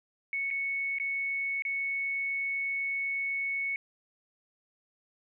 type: tone with dropouts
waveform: sine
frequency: 2213 Hz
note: C#7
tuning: 3 cents flat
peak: -29 dBFS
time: 0.33-3.76 s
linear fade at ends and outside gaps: 1 ms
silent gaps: 0.504-0.51 / 0.985-0.999 / 1.622-1.651 s
effects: none